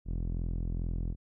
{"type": "tone with low-pass filter", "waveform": "sawtooth", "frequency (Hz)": 42.35, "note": "E1", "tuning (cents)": 48, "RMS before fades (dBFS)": -33, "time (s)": [0.05, 1.16], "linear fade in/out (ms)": 50, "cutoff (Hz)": 240, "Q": 0.81, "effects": []}